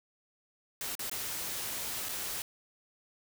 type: noise with dropouts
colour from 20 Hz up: white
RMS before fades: -37 dBFS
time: 0.81-2.42 s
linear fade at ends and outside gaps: 1 ms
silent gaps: 0.952-0.993 / 1.097-1.114 / 2.087-2.091 s
effects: none